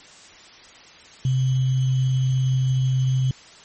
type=tone with sample-and-hold; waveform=sine; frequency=130 Hz; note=C3; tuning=11 cents flat; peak=-17 dBFS; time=1.25-3.31 s; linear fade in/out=2 ms; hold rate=3150 Hz; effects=white hiss -46 dBFS RMS until 3.64 s + MP3 32 kbps